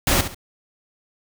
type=noise with echo; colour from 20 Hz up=pink; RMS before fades=-18 dBFS; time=0.07-0.21 s; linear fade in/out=2 ms; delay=68 ms; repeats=2; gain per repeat=-10 dB; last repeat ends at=0.346 s; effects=none